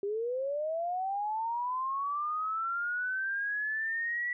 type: linear sweep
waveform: sine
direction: up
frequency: 392 to 1958 Hz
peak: -30 dBFS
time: 0.03-4.33 s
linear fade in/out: 2 ms
effects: none